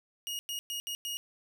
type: tone bursts at uneven times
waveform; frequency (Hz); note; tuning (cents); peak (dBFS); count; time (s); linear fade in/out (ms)
sawtooth; 2873; F7; +48; -31; 5; 0.27-0.39 / 0.49-0.59 / 0.7-0.8 / 0.87-0.95 / 1.05-1.17; 0
effects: none